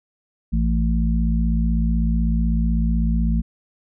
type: harmonic tone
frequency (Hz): 56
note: A1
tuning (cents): +31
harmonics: 1 / 3 / 4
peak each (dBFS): -18 / -23 / -24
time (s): 0.52-3.42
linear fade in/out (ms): 20
effects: none